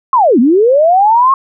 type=linear two-way sweep; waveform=sine; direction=down then up; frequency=1100 to 220 to 1100 Hz; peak=-5 dBFS; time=0.13-1.34 s; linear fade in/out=2 ms; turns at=0.39 s; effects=none